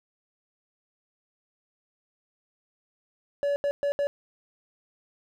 triangle tone bursts at uneven times, 570 Hz, C#5, 48 cents sharp, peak -21 dBFS, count 4, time 3.43-3.56 / 3.64-3.71 / 3.83-3.92 / 3.99-4.07 s, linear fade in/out 0 ms, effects none

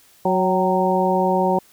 harmonic tone with a mistuned harmonic, 185 Hz, F#3, in tune, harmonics 1 / 2 / 3 / 4 / 5, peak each -22 / -22 / -22 / -22 / -22 dBFS, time 0.25-1.59 s, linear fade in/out 5 ms, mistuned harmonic 4, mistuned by +49 cents, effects white hiss -53 dBFS RMS until 1.72 s

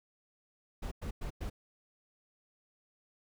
brown noise bursts, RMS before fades -38 dBFS, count 4, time 0.82-1.5 s, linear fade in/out 10 ms, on 95 ms, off 100 ms, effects none

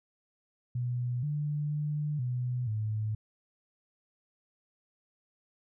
sine tone with pitch steps, 122.9 / 148 / 149.1 / 124.4 / 108.1 Hz, B2 / D3 / D3 / B2 / A2, -8 / +14 / +27 / +13 / -30 cents, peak -29 dBFS, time 0.75-3.15 s, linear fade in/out 5 ms, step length 480 ms, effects none

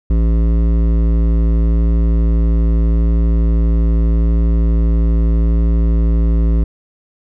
sine tone with hard clipping, 56.2 Hz, A1, 37 cents sharp, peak -12 dBFS, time 0.1-6.64 s, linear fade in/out 5 ms, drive 13 dB, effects none

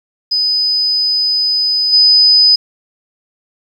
sine tone with level steps, 5000 Hz, D#8, 8 cents sharp, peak -11 / -5 dBFS, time 0.31-2.56 s, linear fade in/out 10 ms, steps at 1.92 s, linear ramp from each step 20 ms, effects 7-bit

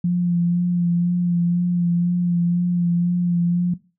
sine tone with vibrato, 174.61 Hz, F3, in tune, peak -16 dBFS, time 0.04-3.74 s, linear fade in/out 5 ms, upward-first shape sine, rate 2 Hz, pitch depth 23 cents each way, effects noise-tail reverb RT60 0.3 s tail -18 dB re dry

